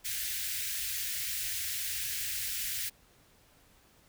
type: band-stop noise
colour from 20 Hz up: white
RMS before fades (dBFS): -35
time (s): 0.04-2.9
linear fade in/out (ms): 20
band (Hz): 110 to 1600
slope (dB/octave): 48
effects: pink hiss -63 dBFS RMS until 4.08 s